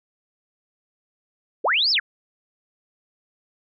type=linear two-way sweep; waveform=sine; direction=up then down; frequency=300 to 5460 to 1251 Hz; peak=-17 dBFS; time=1.64-2 s; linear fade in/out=10 ms; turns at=1.91 s; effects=none